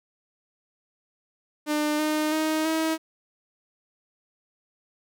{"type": "tone with pitch steps", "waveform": "sawtooth", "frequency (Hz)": [300, 306.5, 313.1, 319.9], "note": ["D4", "D#4", "D#4", "D#4"], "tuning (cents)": [37, -26, 11, 48], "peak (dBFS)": -19, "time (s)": [1.66, 2.98], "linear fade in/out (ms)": 50, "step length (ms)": 330, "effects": []}